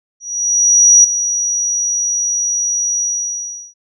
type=tone with ADSR envelope; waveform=sine; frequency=5800 Hz; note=F#8; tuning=35 cents flat; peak=-3 dBFS; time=0.2-3.74 s; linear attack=840 ms; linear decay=8 ms; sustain=-11 dB; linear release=730 ms; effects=none